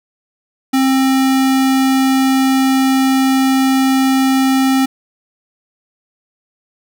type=tone; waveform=square; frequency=265.3 Hz; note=C4; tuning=24 cents sharp; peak=-11 dBFS; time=0.73-4.86 s; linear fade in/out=10 ms; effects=none